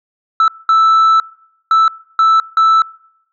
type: tone bursts at uneven times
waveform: sine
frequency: 1318.5 Hz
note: E6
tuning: in tune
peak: -4 dBFS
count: 5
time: 0.4-0.48 / 0.69-1.2 / 1.71-1.88 / 2.19-2.4 / 2.57-2.82 s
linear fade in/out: 2 ms
effects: noise-tail reverb RT60 0.8 s tail -26 dB re dry + tanh soft clip ceiling -6 dBFS